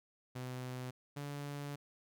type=tone pair in turn; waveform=sawtooth; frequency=126.8 / 143.62 Hz; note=B2 / D3; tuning=+46 / -38 cents; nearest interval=major second; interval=216 cents; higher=second; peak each=-37 / -37 dBFS; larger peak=neither; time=0.35-0.91 / 1.16-1.76 s; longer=second; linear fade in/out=10 ms; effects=none